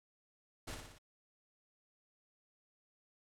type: noise with echo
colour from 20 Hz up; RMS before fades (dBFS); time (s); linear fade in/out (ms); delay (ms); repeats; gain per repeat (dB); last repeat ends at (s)
pink; -44; 0.67-0.75; 10; 59; 4; -4; 0.986
effects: low-pass 10000 Hz 12 dB/octave